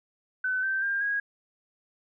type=tone with pitch steps; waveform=sine; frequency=1513 / 1555.5 / 1599.3 / 1644.2 Hz; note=F#6 / G6 / G6 / G#6; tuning=+38 / -14 / +34 / -18 cents; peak=-25 dBFS; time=0.44-1.2 s; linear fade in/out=5 ms; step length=190 ms; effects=none